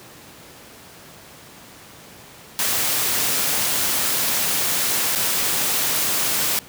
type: noise with dropouts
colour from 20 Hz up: white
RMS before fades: -21 dBFS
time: 2.59-6.59 s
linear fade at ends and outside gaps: 0 ms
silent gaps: 5.151-5.158 s
effects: pink hiss -43 dBFS RMS until 6.68 s + high-pass 100 Hz 12 dB/octave